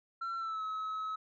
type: tone with pitch glide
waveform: sine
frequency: 1354 to 1286.2 Hz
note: E6 to E6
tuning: +46 to -43 cents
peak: -32 dBFS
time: 0.21-1.16 s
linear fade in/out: 10 ms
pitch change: -89 cents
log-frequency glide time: 0.37-0.63 s
effects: tanh soft clip ceiling -34 dBFS